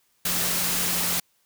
sine tone in noise, 176.9 Hz, F3, 23 cents sharp, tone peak -36 dBFS, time 0.25-1.2 s, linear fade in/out 5 ms, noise white, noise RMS -25 dBFS, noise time 0.25-1.2 s, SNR -14 dB, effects white hiss -67 dBFS RMS until 1.45 s

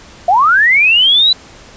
sine linear sweep, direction up, 659.3 to 4016 Hz, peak -6 dBFS, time 0.28-1.33 s, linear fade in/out 5 ms, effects pink hiss -38 dBFS RMS until 1.76 s + resampled to 16000 Hz

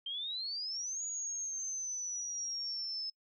sine exponential two-way sweep, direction up then down, 3136 to 6790 to 5200 Hz, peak -36 dBFS, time 0.06-3.1 s, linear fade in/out 5 ms, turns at 1.03 s, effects noise-tail reverb RT60 0.1 s tail -25 dB re dry

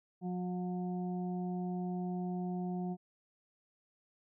harmonic tone, 180 Hz, F#3, 47 cents flat, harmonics 1 / 2 / 4 / 5, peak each -35 / -43 / -45 / -59 dBFS, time 0.21-2.97 s, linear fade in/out 50 ms, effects none

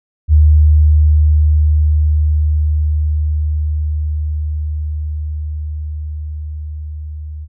sine tone with level ramp, 76 Hz, D#2, 40 cents flat, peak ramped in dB -4 to -24 dBFS, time 0.28-7.48 s, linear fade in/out 50 ms, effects none

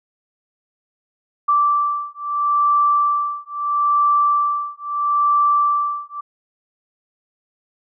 sine beating tone pair, 1168 / 1168.76 Hz, D6 / D6, -10 / -9 cents, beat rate 0.76 Hz, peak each -18 dBFS, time 1.48-6.21 s, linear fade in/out 10 ms, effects none

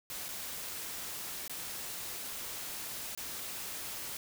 white noise with dropouts, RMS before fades -41 dBFS, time 0.1-4.17 s, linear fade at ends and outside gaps 1 ms, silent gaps 0.284-0.288 / 1.479-1.496 / 3.15-3.175 s, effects none

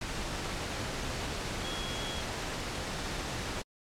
sine tone in noise, 3322 Hz, G#7, in tune, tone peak -40 dBFS, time 1.64-2.21 s, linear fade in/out 5 ms, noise pink, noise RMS -36 dBFS, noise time 0.01-3.62 s, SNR -7 dB, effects low-pass 7000 Hz 12 dB/octave + AAC 64 kbps

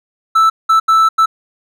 triangle tone bursts at uneven times, 1318.5 Hz, E6, in tune, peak -5 dBFS, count 4, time 0.35-0.5 / 0.69-0.8 / 0.88-1.09 / 1.18-1.26 s, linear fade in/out 10 ms, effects none

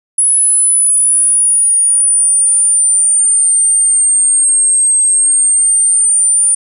sine exponential two-way sweep, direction down then up, 10210 to 8372 to 9290 Hz, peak -7 dBFS, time 0.18-6.55 s, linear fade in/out 5 ms, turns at 4.97 s, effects none

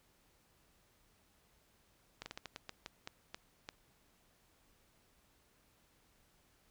slowing click train, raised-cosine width 0.2 ms, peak -26 dBFS, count 11, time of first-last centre 2.22-3.689 s, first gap 40 ms, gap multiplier 1.27, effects pink hiss -71 dBFS RMS until 6.7 s

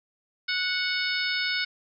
harmonic tone, 737 Hz, F#5, 7 cents flat, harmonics 2 / 3 / 4 / 5 / 6 / 7, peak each -30 / -30 / -36 / -33 / -33 / -34 dBFS, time 0.48-1.65 s, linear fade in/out 10 ms, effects none

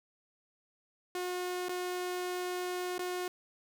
sawtooth tone with dropouts, 360.9 Hz, F#4, 43 cents flat, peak -30 dBFS, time 1.15-3.28 s, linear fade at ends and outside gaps 2 ms, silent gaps 1.685-1.692 / 2.981-2.992 s, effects none

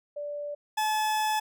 sine / 40% pulse tone pair in turn, 584 / 860.5 Hz, D5 / A5, -10 / -39 cents, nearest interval perfect fifth, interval 671 cents, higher second, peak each -32 / -24 dBFS, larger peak second, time 0.16-0.55 / 0.77-1.4 s, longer second, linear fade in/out 10 ms, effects none

